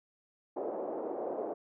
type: band-pass noise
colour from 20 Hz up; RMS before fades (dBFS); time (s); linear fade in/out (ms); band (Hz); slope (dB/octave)
pink; -37; 0.56-1.54; 10; 350 to 700; 24
effects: none